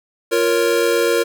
square chord, Bb minor, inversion second, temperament equal, 349.2 / 466.2 / 554.4 Hz, F4 / Bb4 / Db5, 0 / 0 / 0 cents, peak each -21 / -17 / -22 dBFS, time 0.31-1.24 s, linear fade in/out 20 ms, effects none

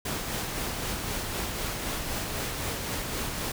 pink noise with tremolo, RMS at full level -31 dBFS, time 0.05-3.52 s, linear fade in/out 5 ms, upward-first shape sine, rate 3.9 Hz, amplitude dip 30%, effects none

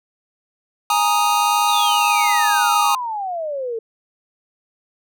square chord, Ab suspended second, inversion none, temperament equal, 830.6 / 932.3 / 1244.5 Hz, Ab5 / Bb5 / Eb6, 0 / 0 / 0 cents, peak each -20 dBFS, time 0.9-2.95 s, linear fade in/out 2 ms
sine exponential sweep, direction down, 3882 to 440 Hz, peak -22 dBFS, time 1.68-3.79 s, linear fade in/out 5 ms
effects none

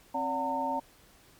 sine tone cluster, 265.7 / 573 / 737 / 909 Hz, C4 / D5 / F#5 / A#5, +27 / -43 / -7 / -44 cents, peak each -36 / -36 / -37 / -30 dBFS, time 0.14-0.8 s, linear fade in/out 10 ms, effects pink hiss -59 dBFS RMS until 1.39 s + MP3 96 kbps

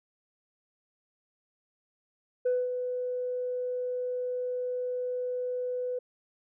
sine tone with ADSR envelope, 498.6 Hz, B4, 16 cents sharp, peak -21 dBFS, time 2.45-5.99 s, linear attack 12 ms, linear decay 220 ms, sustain -8 dB, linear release 7 ms, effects tanh soft clip ceiling -21 dBFS

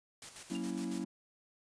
white noise with tremolo, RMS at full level -47 dBFS, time 0.22-1.04 s, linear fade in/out 2 ms, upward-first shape square, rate 7.2 Hz, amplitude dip 55%
triangle chord, F# dominant seventh, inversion none, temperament equal, 185 / 233.1 / 277.2 / 329.6 Hz, F#3 / A#3 / C#4 / E4, 0 / 0 / 0 / 0 cents, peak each -39 dBFS, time 0.5-1.05 s, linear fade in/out 10 ms
triangle tone with exponential decay, 2799 Hz, F7, 3 cents sharp, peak -39 dBFS, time 0.55-0.65 s, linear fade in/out 0 ms, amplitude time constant 21 ms
effects resampled to 22050 Hz

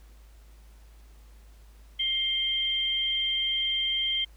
sine tone pair together, 2112 / 3161 Hz, C7 / G7, +16 / +14 cents, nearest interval perfect fifth, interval 698 cents, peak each -34 / -25 dBFS, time 1.99-4.25 s, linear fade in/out 10 ms, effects added 53 Hz sine -49 dBFS peak until 4.36 s + pink hiss -62 dBFS RMS until 4.36 s

